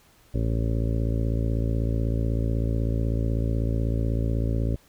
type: harmonic tone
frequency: 56.1 Hz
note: A1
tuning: 34 cents sharp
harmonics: 1 / 2 / 3 / 4 / 5 / 6 / 7 / 8 / 9 / 10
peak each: -25 / -26 / -36 / -34 / -34 / -42 / -38 / -41 / -43 / -40 dBFS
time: 0.34-4.76 s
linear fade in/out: 5 ms
effects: pink hiss -58 dBFS RMS until 4.88 s